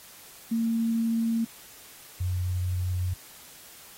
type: tone pair in turn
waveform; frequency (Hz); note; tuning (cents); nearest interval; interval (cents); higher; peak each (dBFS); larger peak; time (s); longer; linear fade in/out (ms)
sine; 228.1 / 90.52; A#3 / F#2; -37 / -37; octave + major third; 1600; first; -23 / -25; first; 0.51-1.45 / 2.2-3.14; neither; 10
effects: white hiss -49 dBFS RMS until 3.97 s + AAC 48 kbps